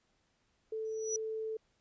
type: tone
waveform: sine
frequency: 440 Hz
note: A4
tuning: in tune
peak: -35 dBFS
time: 0.72-1.57 s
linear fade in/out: 5 ms
type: tone with exponential growth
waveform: sine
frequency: 5880 Hz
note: F#8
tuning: 12 cents flat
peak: -30 dBFS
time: 0.85-1.16 s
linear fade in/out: 1 ms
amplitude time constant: 66 ms
effects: pink hiss -75 dBFS RMS until 1.8 s + resampled to 16000 Hz